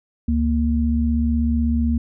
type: tone pair together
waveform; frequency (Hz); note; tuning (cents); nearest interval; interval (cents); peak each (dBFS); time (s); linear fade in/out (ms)
sine; 72.33 / 233.1; D2 / A#3; -26 / 0; octave + minor sixth; 2026; -19; 0.28-1.98; 5
effects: none